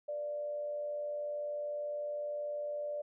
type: tone with frequency modulation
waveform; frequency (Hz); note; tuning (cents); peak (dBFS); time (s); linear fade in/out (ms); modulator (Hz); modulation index
sine; 589; D5; +5; -35; 0.08-3.02; 10; 99.5; 0.26
effects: none